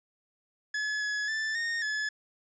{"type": "tone with pitch steps", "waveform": "45% pulse", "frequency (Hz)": [1706, 1693, 1761, 1845, 1714], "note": ["G#6", "G#6", "A6", "A#6", "A6"], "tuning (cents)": [46, 33, 1, -18, -46], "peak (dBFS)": -29, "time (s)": [0.74, 2.09], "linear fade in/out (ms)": 5, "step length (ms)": 270, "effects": ["resampled to 16000 Hz"]}